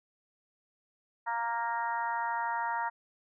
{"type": "harmonic tone", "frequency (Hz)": 233.1, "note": "A#3", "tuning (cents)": 0, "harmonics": [3, 4, 5, 6, 7, 8], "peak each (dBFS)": [-41, -31, -44, -39, -44, -41], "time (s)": [1.26, 2.9], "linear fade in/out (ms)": 20, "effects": []}